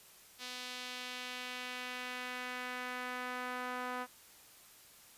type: tone with band-pass filter sweep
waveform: sawtooth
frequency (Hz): 250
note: B3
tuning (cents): +21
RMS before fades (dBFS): -42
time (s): 0.38-4.07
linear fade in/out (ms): 50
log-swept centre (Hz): 4100 to 1200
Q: 1.3
effects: white hiss -59 dBFS RMS until 5.17 s + resampled to 32000 Hz